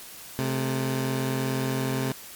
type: tone pair together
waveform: 20% pulse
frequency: 131.6 / 217.5 Hz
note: C3 / A3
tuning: +10 / -20 cents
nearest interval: major sixth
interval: 870 cents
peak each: -21 / -27 dBFS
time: 0.39-2.12 s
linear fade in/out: 0 ms
effects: white hiss -43 dBFS RMS until 2.35 s + MP3 96 kbps